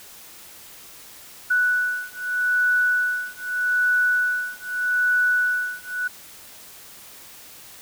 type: beating tone pair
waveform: sine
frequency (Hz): 1480 / 1480.81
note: F#6 / F#6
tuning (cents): 0 / +1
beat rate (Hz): 0.81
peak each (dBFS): -22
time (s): 1.5-6.08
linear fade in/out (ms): 10
effects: white hiss -44 dBFS RMS until 7.81 s